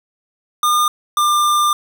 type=tone pair in turn; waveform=square; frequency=1211 / 1195.7 Hz; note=D#6 / D6; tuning=-47 / +31 cents; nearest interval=unison; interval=22 cents; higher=first; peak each=-13 dBFS; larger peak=neither; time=0.63-0.88 / 1.17-1.73 s; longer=second; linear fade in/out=2 ms; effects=none

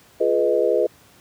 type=chord; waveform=sine; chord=F half-diminished seventh; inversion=none; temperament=equal with one note detuned; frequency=349.2 / 422.6 / 493.9 / 622.3 Hz; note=F4 / Ab4 / Cb5 / Eb5; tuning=0 / +30 / 0 / 0 cents; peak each=-24 / -21 / -20 / -22 dBFS; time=0.2-0.87 s; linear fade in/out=10 ms; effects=pink hiss -52 dBFS RMS until 1.2 s + high-pass 80 Hz 12 dB/octave

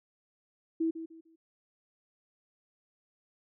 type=tone with echo; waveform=sine; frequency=325.8 Hz; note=E4; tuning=20 cents flat; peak=-26 dBFS; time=0.8-0.91 s; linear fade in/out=10 ms; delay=150 ms; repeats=3; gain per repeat=-11 dB; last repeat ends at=1.36 s; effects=none

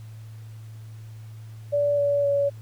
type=tone with pitch steps; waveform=sine; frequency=578 / 571.7 / 565.5 Hz; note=D5 / D5 / C#5; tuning=-28 / -47 / +34 cents; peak=-19 dBFS; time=1.72-2.5 s; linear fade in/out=20 ms; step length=260 ms; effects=added 110 Hz sine -38 dBFS peak until 2.61 s + pink hiss -57 dBFS RMS until 2.61 s

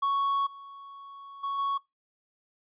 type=tone with level steps; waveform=triangle; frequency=1111 Hz; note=C#6; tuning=4 cents sharp; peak=-22 / -41 / -27 / -24 dBFS; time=0.02-1.78 s; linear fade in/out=10 ms; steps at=0.46 / 1.43 / 1.58 s; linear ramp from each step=10 ms; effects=noise-tail reverb RT60 0.2 s tail -22 dB re dry + resampled to 8000 Hz

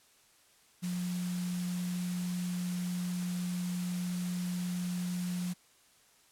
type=tone in noise; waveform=sine; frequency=178.7 Hz; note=F3; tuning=40 cents sharp; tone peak=-32 dBFS; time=0.82-5.54 s; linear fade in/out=20 ms; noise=white; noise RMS=-45 dBFS; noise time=0.82-5.54 s; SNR=+10 dB; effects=white hiss -64 dBFS RMS until 6.31 s + low-pass 11000 Hz 12 dB/octave

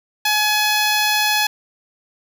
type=tone; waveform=10% pulse; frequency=846 Hz; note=G#5; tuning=32 cents sharp; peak=-7 dBFS; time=0.25-1.47 s; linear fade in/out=5 ms; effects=none

